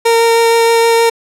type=tone with vibrato; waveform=30% pulse; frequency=460.7 Hz; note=A#4; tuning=20 cents flat; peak=-5 dBFS; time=0.05-1.1 s; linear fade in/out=10 ms; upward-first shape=triangle; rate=6.4 Hz; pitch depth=10 cents each way; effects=low-pass 12000 Hz 12 dB/octave